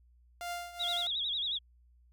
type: tone with tremolo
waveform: sawtooth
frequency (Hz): 698.5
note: F5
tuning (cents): 0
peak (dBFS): -31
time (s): 0.41-1.07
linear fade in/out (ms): 0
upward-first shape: triangle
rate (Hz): 2.4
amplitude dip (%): 80
type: tone with vibrato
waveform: sine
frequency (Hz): 3558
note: A7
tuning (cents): +19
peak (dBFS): -31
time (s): 0.79-1.59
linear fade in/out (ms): 20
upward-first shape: sine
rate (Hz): 11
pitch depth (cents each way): 150
effects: added 60 Hz sine -60 dBFS peak until 2.12 s